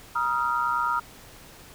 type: tone cluster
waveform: sine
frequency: 952 / 1249 / 1378 Hz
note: A#5 / D#6 / F6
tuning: +36 / +6 / -24 cents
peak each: -27 dBFS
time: 0.15-1 s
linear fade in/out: 10 ms
effects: pink hiss -48 dBFS RMS until 1.74 s